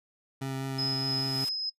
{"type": "tone with vibrato", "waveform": "25% pulse", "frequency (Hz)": 134.1, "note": "C3", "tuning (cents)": 43, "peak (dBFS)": -28, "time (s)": [0.41, 1.45], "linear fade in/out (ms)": 10, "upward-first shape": "triangle", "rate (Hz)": 5, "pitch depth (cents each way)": 12}
{"type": "noise with exponential growth", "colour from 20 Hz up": "white", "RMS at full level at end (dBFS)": -41, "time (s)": [0.66, 1.49], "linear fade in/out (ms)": 2, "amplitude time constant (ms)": 180}
{"type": "tone with tremolo", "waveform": "sine", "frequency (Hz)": 5090, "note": "D#8", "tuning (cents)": 39, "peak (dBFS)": -27, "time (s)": [0.78, 1.7], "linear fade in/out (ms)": 10, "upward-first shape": "sine", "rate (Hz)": 3.4, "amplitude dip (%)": 30}
{"effects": ["noise-tail reverb RT60 0.1 s tail -23 dB re dry", "resampled to 32000 Hz"]}